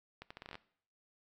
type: accelerating click train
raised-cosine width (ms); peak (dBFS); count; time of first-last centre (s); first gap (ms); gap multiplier
0.3; -30; 10; 0.22-0.554; 85; 0.77
effects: noise-tail reverb RT60 0.6 s tail -19 dB re dry